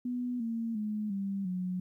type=tone with pitch steps; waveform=sine; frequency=246.5 / 228.7 / 212.1 / 196.78 / 182.55 Hz; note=B3 / A#3 / G#3 / G3 / F#3; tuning=-3 / -33 / +37 / +7 / -23 cents; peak=-31 dBFS; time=0.05-1.8 s; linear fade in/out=5 ms; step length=350 ms; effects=12-bit